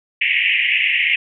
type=band-pass noise; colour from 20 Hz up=white; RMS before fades=-17 dBFS; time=0.21-1.16 s; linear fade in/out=5 ms; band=1900 to 2900 Hz; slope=96 dB/octave; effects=none